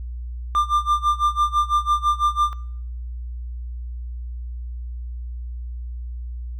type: tone with tremolo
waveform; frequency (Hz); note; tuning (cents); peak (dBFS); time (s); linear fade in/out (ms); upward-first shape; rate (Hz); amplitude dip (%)
triangle; 1193; D6; +27; -12; 0.55-2.53; 0; sine; 6; 90
effects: noise-tail reverb RT60 0.7 s tail -22 dB re dry + added 60 Hz sine -28 dBFS peak until 6.59 s